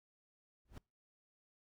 brown noise with exponential growth, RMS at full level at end -42 dBFS, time 0.65-0.78 s, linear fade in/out 2 ms, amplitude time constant 27 ms, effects noise-tail reverb RT60 0.3 s tail -26 dB re dry

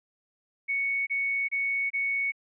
sine tone bursts, 2221 Hz, C#7, 3 cents sharp, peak -25 dBFS, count 4, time 0.68-2.321 s, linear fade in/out 20 ms, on 390 ms, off 27 ms, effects none

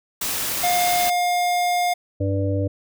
white noise, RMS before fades -25 dBFS, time 0.21-1.1 s, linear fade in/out 5 ms
square tone, 710 Hz, F5, 28 cents sharp, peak -19 dBFS, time 0.63-1.94 s, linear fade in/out 10 ms
harmonic tone, 98 Hz, G2, in tune, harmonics 1 / 3 / 5 / 6, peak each -21 / -26 / -28 / -29 dBFS, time 2.2-2.68 s, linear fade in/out 10 ms
effects none

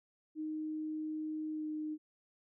sine tone with pitch glide, 310.2 to 307.2 Hz, D#4 to D#4, -5 to -22 cents, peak -36 dBFS, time 0.35-1.98 s, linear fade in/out 50 ms, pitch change -17 cents, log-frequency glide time 1.52-1.66 s, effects none

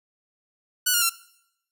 5% pulse tone with pitch steps, 1480 / 1419.7 / 1361.9 Hz, F#6 / F6 / F6, 0 / +28 / -44 cents, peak -8 dBFS, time 0.86-1.097 s, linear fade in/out 10 ms, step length 79 ms, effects noise-tail reverb RT60 0.8 s tail -21 dB re dry

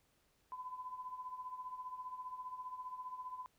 sine tone with tremolo, 1010 Hz, B5, 39 cents sharp, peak -40 dBFS, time 0.52-3.46 s, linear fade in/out 0 ms, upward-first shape triangle, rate 15 Hz, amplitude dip 75%, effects pink hiss -75 dBFS RMS until 3.58 s

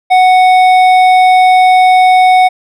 sine tone with hard clipping, 740 Hz, F#5, in tune, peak -5 dBFS, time 0.1-2.49 s, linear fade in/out 20 ms, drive 9 dB, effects none

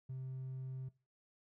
triangle tone, 130.81 Hz, C3, in tune, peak -38 dBFS, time 0.09-0.89 s, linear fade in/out 10 ms, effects noise-tail reverb RT60 0.3 s tail -21 dB re dry + tanh soft clip ceiling -37 dBFS

